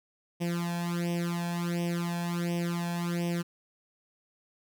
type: tone with flanger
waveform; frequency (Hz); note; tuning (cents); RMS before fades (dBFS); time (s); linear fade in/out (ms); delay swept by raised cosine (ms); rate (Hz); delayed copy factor
sawtooth; 172.3; F3; -23; -31; 0.4-3.43; 20; 0.35 to 1.21; 1.4; +1
effects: none